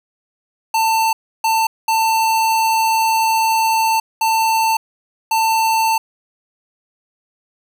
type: tone bursts at uneven times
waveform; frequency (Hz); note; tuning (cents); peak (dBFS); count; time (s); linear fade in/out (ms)
square; 893; A5; +25; -14; 5; 0.74-1.13 / 1.44-1.67 / 1.88-4 / 4.21-4.77 / 5.31-5.98; 5
effects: none